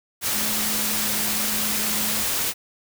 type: tone in noise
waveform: sine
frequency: 212.6 Hz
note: G#3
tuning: 41 cents sharp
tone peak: -33 dBFS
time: 0.32-2.25 s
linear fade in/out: 50 ms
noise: white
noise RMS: -24 dBFS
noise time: 0.21-2.54 s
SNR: -12 dB
effects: none